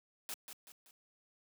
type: noise with echo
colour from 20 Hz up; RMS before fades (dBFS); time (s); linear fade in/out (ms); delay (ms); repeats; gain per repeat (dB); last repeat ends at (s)
white; -42; 0.29-0.34; 0; 190; 3; -7; 0.91
effects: high-pass 200 Hz 12 dB/octave